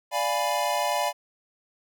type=chord; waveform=square; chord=D diminished seventh; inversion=none; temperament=equal; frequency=587.3 / 698.5 / 830.6 / 987.8 Hz; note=D5 / F5 / Ab5 / Cb6; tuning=0 / 0 / 0 / 0 cents; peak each=-30 dBFS; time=0.11-1.13 s; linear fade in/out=50 ms; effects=none